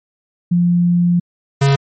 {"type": "tone pair in turn", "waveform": ["sine", "square"], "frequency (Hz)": [174.61, 138.59], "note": ["F3", "C#3"], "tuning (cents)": [0, 0], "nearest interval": "major third", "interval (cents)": 400, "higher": "first", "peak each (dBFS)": -10, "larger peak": "neither", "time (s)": [[0.51, 1.2], [1.61, 1.76]], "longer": "first", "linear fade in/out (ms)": 10, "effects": ["MP3 32 kbps"]}